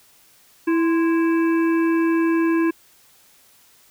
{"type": "harmonic tone with a mistuned harmonic", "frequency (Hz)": 329.6, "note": "E4", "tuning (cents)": 0, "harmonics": [1, 3, 5, 7, 8], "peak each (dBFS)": [-16, -29, -30, -38, -37], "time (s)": [0.67, 2.71], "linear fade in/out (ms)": 10, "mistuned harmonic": 3, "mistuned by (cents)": 83, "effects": ["white hiss -54 dBFS RMS until 3.9 s"]}